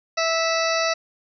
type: harmonic tone with a mistuned harmonic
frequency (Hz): 656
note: E5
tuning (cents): -9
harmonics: 1 / 2 / 3 / 4 / 6 / 7 / 8 / 9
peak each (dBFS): -23 / -26 / -28 / -29 / -31 / -31 / -32 / -33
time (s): 0.17-0.94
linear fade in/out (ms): 10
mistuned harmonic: 9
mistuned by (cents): -26
effects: none